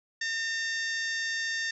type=harmonic tone with a mistuned harmonic; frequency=907 Hz; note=A#5; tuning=48 cents flat; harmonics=2 / 3 / 4 / 5 / 6 / 7 / 8; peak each=-30 / -45 / -40 / -41 / -40 / -42 / -49 dBFS; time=0.21-1.71 s; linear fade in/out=5 ms; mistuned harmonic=5; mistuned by=+41 cents; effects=none